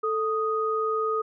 sine tone pair together, 440 / 1244.5 Hz, A4 / D#6, 0 / 0 cents, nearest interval octave + tritone, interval 1800 cents, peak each -26 / -26 dBFS, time 0.03-1.22 s, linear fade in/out 10 ms, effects none

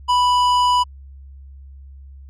sine tone with tanh clipping, 987.8 Hz, B5, in tune, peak -15 dBFS, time 0.08-0.84 s, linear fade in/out 20 ms, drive 13 dB, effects added 68 Hz sine -37 dBFS peak until 2.29 s

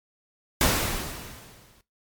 pink noise with exponential decay, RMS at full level -19 dBFS, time 0.61-1.81 s, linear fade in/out 1 ms, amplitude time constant 260 ms, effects noise-tail reverb RT60 0.2 s tail -18 dB re dry + MP3 96 kbps

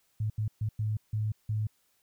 sine tone bursts at uneven times, 107.5 Hz, A2, 40 cents flat, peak -27 dBFS, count 6, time 0.2-0.3 / 0.38-0.48 / 0.61-0.69 / 0.79-0.97 / 1.13-1.32 / 1.49-1.67 s, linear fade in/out 5 ms, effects white hiss -71 dBFS RMS until 2.02 s

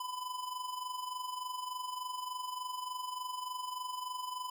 square tone with amplitude modulation, 1004 Hz, B5, 28 cents sharp, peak -36 dBFS, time 0-4.5 s, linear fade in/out 5 ms, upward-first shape sine, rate 23.4 Hz, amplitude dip 60%, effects none

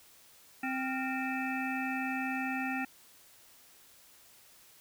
harmonic tone with a mistuned harmonic, 261.6 Hz, C4, in tune, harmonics 1 / 3 / 5 / 7 / 9 / 10, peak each -35 / -38 / -42 / -39 / -44 / -41 dBFS, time 0.63-2.85 s, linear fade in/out 5 ms, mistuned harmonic 5, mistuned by +110 cents, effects white hiss -59 dBFS RMS until 4.8 s

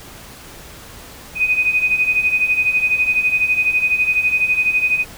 sine beating tone pair, 2489 / 2501 Hz, D#7 / D#7, 0 / +8 cents, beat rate 12 Hz, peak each -20 / -15 dBFS, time 1.35-5.05 s, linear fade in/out 50 ms, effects pink hiss -38 dBFS RMS until 5.17 s

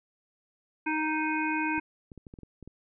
harmonic tone, 311.1 Hz, D#4, in tune, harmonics 1 / 3 / 5 / 7 / 8, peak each -30 / -32 / -34 / -38 / -34 dBFS, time 0.86-1.8 s, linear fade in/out 10 ms
clicks, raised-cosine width 3 ms, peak -32 dBFS, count 9, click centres 1.78 / 2.118 / 2.177 / 2.268 / 2.339 / 2.388 / 2.433 / 2.627 / 2.676 s
effects none

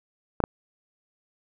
clicks, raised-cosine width 1 ms, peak -10 / -6 dBFS, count 2, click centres 0.403 / 0.439 s, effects none

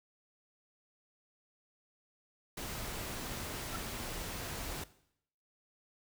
pink noise, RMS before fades -41 dBFS, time 2.57-4.84 s, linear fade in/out 5 ms
sine tone with exponential growth, 1351 Hz, E6, 42 cents sharp, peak -35 dBFS, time 3.67-3.76 s, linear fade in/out 1 ms, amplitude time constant 18 ms
effects noise-tail reverb RT60 0.7 s tail -17 dB re dry

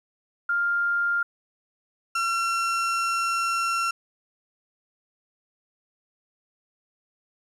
sine / 35% pulse tone pair in turn, 1400 / 1360.1 Hz, F6 / F6, +4 / -46 cents, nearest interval minor second, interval 50 cents, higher first, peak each -21 dBFS, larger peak neither, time 0.49-1.23 / 2.15-3.91 s, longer second, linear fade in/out 5 ms, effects low-pass 9000 Hz 12 dB/octave + 10-bit

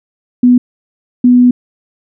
sine tone pair in turn, 246.9 / 246.9 Hz, B3 / B3, 0 / 0 cents, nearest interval unison, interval 0 cents, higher neither, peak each -3 dBFS, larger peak neither, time 0.43-0.58 / 1.24-1.51 s, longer second, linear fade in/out 5 ms, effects none

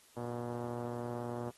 5% pulse tone with low-pass filter, 120 Hz, B2, 49 cents flat, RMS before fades -40 dBFS, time 0.16-1.51 s, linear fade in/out 20 ms, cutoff 600 Hz, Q 0.66, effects white hiss -63 dBFS RMS until 1.57 s + AAC 32 kbps

